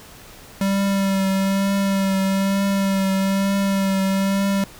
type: tone with vibrato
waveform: square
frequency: 195 Hz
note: G3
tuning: 9 cents flat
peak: -18 dBFS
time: 0.61-4.64 s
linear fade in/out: 2 ms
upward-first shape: triangle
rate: 1.1 Hz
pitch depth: 25 cents each way
effects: pink hiss -43 dBFS RMS until 4.79 s